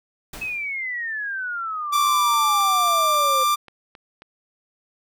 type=noise with exponential decay; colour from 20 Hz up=pink; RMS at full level=-34 dBFS; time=0.33-0.84 s; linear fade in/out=5 ms; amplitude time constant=110 ms
type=exponential sweep; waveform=sine; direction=down; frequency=2596 to 515 Hz; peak=-25 dBFS; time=0.41-3.44 s; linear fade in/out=10 ms
type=tone with pitch glide; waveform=45% pulse; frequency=1174.7 to 1184.2 Hz; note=D6 to D6; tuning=0 to +14 cents; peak=-17 dBFS; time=1.92-3.56 s; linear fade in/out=20 ms; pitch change=+14 cents; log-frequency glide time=2.11-3.19 s
type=click train; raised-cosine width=0.3 ms; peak=-27 dBFS; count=9; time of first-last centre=2.07-4.221 s; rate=3.72 Hz
effects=none